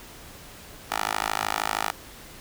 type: tone with high-pass filter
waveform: 10% pulse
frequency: 53 Hz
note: G#1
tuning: 36 cents sharp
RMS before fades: -28 dBFS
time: 0.9-1.92 s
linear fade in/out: 20 ms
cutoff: 920 Hz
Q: 1.5
effects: pink hiss -45 dBFS RMS until 2.4 s